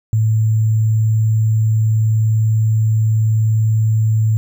sine tone with sample-and-hold, 109.9 Hz, A2, 2 cents flat, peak -11 dBFS, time 0.13-4.37 s, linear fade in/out 0 ms, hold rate 7350 Hz, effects none

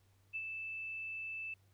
sine tone with ADSR envelope, 2637 Hz, E7, in tune, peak -36 dBFS, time 0.33-1.54 s, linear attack 27 ms, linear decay 54 ms, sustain -4 dB, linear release 4 ms, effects added 97 Hz sine -67 dBFS peak until 1.73 s + pink hiss -75 dBFS RMS until 1.73 s

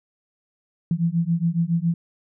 sine beating tone pair, 164.81 / 172.01 Hz, E3 / F3, 0 / -26 cents, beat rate 7.2 Hz, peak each -22 dBFS, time 0.91-1.94 s, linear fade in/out 2 ms, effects none

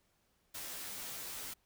white noise with comb filter, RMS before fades -44 dBFS, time 0.54-1.54 s, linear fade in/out 10 ms, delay 13 ms, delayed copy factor -0.9, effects pink hiss -75 dBFS RMS until 1.65 s

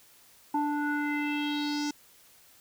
square tone with low-pass filter sweep, 293.7 Hz, D4, in tune, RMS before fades -30 dBFS, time 0.54-1.91 s, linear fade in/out 5 ms, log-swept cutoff 890 to 6100 Hz, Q 4.4, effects white hiss -58 dBFS RMS until 2.6 s

